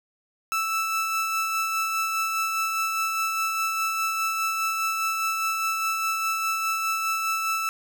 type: tone with tremolo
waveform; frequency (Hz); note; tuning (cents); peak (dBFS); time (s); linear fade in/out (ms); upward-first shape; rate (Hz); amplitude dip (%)
30% pulse; 1318.5; E6; 0; -20; 0.52-7.69; 0; sine; 4.9; 30
effects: none